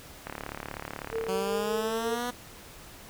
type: click train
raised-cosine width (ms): 0.5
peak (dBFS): -20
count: 37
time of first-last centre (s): 0.27-1.267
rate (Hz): 36.1
type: tone with tremolo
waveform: sine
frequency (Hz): 451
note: A4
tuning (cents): +43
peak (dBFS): -27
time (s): 1.11-2.18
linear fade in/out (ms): 50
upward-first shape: triangle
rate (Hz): 5.1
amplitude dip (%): 50
type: exponential sweep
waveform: 10% pulse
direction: up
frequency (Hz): 188.4 to 246.9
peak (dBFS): -22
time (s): 1.28-2.31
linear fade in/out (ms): 10
effects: pink hiss -48 dBFS RMS until 3.09 s